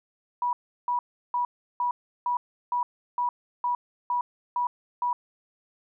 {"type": "tone bursts", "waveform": "sine", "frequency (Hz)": 974, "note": "B5", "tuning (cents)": -24, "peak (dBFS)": -23, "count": 11, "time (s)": [0.42, 5.13], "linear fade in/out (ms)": 2, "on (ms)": 110, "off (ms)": 350, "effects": []}